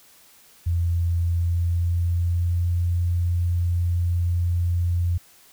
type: tone with pitch glide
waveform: sine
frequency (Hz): 85.4 to 87.04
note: F2 to F2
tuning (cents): -38 to -5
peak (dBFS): -19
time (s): 0.66-5.18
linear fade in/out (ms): 10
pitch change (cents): +33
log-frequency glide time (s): 1.2-2.73
effects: white hiss -53 dBFS RMS until 5.52 s